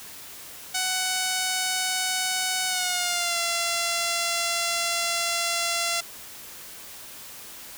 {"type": "tone with pitch glide", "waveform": "5% pulse", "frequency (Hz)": [745, 683.2], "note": ["F#5", "F5"], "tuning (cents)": [12, -38], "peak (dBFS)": -12, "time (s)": [0.74, 6.01], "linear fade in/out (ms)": 10, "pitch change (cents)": -150, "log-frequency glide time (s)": [2.67, 3.38], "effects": ["white hiss -42 dBFS RMS until 7.77 s"]}